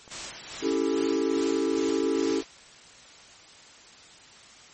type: click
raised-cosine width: 1 ms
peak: -33 dBFS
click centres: 0.078 s
type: noise with tremolo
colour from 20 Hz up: white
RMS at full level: -35 dBFS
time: 0.1-2.45 s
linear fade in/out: 20 ms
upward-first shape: sine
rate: 2.4 Hz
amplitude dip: 45%
type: chord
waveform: triangle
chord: A dominant seventh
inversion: first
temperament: equal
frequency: 277.2 / 329.6 / 392 / 440 Hz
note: C#4 / E4 / G4 / A4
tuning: 0 / 0 / 0 / 0 cents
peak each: -27 / -26 / -27 / -27 dBFS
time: 0.61-2.43 s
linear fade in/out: 50 ms
effects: white hiss -50 dBFS RMS until 4.73 s + MP3 32 kbps